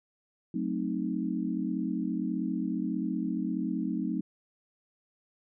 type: chord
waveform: sine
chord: F# diminished seventh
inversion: none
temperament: equal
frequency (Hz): 185 / 220 / 261.6 / 311.1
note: F#3 / A3 / C4 / Eb4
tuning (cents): 0 / 0 / 0 / 0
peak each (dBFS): -34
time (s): 0.54-4.21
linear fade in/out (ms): 5
effects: none